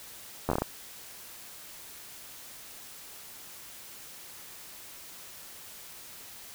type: slowing click train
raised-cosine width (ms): 1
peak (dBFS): -13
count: 7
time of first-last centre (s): 0.49-0.62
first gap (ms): 11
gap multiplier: 1.27
effects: white hiss -47 dBFS RMS until 6.54 s